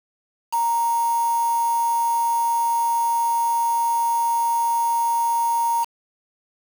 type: tone with quantisation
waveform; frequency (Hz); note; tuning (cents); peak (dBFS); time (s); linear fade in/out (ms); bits
sine; 932.3; A#5; 0; -18; 0.52-5.85; 20; 5
effects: none